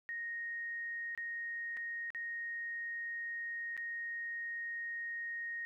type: tone with dropouts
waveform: sine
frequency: 1864.7 Hz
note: A#6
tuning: in tune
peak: -38 dBFS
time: 0.09-5.65 s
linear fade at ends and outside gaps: 0 ms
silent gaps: 1.15-1.176 / 1.768-1.772 / 2.104-2.148 / 3.767-3.776 s
effects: 13-bit